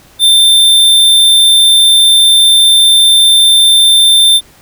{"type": "tone", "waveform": "square", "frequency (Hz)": 3575, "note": "A7", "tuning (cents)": 27, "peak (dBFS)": -4, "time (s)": [0.19, 4.41], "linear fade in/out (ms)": 50, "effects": ["pink hiss -42 dBFS RMS until 4.61 s"]}